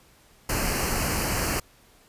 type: band-stop noise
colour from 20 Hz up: pink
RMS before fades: -26 dBFS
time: 0.49-1.6 s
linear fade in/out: 5 ms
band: 3000 to 4200 Hz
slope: 96 dB/octave
effects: pink hiss -57 dBFS RMS until 2.08 s + resampled to 32000 Hz